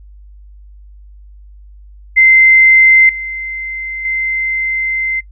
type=tone with level steps; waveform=sine; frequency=2076 Hz; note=C7; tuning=14 cents flat; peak=-4 / -20 / -14 dBFS; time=2.16-5.21 s; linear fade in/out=20 ms; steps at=3.09 / 4.05 s; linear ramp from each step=2 ms; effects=noise-tail reverb RT60 0.1 s tail -24 dB re dry + added 50 Hz sine -35 dBFS peak until 5.31 s